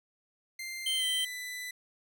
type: tone with pitch glide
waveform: sawtooth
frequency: 2093 to 1993.9 Hz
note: C7 to B6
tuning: 0 to +16 cents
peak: -34 dBFS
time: 0.59-1.71 s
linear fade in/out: 5 ms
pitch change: -84 cents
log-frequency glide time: 0.96-1.05 s
type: tone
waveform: square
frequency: 3124 Hz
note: G7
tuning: 7 cents flat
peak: -29 dBFS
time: 0.86-1.25 s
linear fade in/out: 5 ms
effects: none